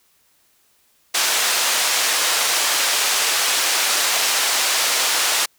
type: band-pass noise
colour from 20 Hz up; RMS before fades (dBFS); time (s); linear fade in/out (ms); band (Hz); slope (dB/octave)
white; -19; 1.14-5.46; 10; 570 to 7400; 12
effects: white hiss -60 dBFS RMS until 5.58 s

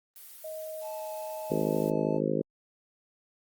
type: noise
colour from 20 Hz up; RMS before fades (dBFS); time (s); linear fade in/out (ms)
blue; -48; 0.16-1.9; 0
type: tone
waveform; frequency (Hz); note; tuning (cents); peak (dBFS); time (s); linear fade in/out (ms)
sine; 628; D#5; +16; -36; 0.44-2.17; 5
type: tone with vibrato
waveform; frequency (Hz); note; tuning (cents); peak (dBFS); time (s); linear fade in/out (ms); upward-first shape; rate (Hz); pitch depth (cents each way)
triangle; 869; A5; -22; -39; 0.81-2.21; 50; triangle; 2.3; 13
type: harmonic tone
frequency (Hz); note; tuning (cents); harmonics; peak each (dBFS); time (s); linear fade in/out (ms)
52.7; G#1; +26; 3 / 4 / 5 / 6 / 7 / 8 / 9 / 10; -34 / -34 / -34 / -34 / -34 / -34 / -34 / -34; 1.5-2.42; 10
effects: Opus 32 kbps

